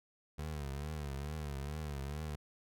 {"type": "tone with vibrato", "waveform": "25% pulse", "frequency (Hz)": 72.8, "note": "D2", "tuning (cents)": -15, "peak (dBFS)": -35, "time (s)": [0.38, 2.36], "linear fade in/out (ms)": 10, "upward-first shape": "triangle", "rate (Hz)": 2.3, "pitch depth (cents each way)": 140, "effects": []}